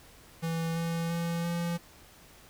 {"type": "tone with pitch steps", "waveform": "square", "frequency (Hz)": [164.81, 166.82, 168.86, 170.92], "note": ["E3", "E3", "E3", "F3"], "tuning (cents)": [0, 21, 42, -37], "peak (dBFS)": -30, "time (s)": [0.42, 1.78], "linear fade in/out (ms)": 20, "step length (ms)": 340, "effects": ["pink hiss -55 dBFS RMS until 2.49 s"]}